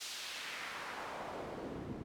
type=noise with band-pass filter sweep; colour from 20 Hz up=pink; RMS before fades=-44 dBFS; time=0-2.04 s; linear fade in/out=20 ms; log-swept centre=5200 to 210 Hz; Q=1.1; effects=none